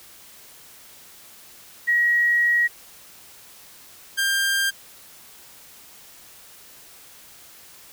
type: tone pair in turn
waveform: sine / sawtooth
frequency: 1904 / 1593.3 Hz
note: A#6 / G6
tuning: +36 / +28 cents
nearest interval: minor third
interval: 308 cents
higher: first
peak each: -16 / -16 dBFS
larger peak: neither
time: 1.87-2.68 / 4.17-4.71 s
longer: first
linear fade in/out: 20 ms
effects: white hiss -47 dBFS RMS until 7.92 s